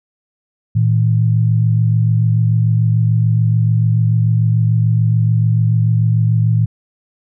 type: tone pair together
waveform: sine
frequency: 113.14 / 160 Hz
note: A2 / D#3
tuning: +49 / +49 cents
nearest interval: tritone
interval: 600 cents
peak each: -11 / -17 dBFS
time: 0.75-6.66 s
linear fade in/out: 10 ms
effects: none